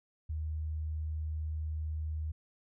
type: tone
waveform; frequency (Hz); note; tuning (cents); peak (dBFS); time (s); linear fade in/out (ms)
sine; 77.78; D#2; 0; -33; 0.29-2.32; 10
effects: none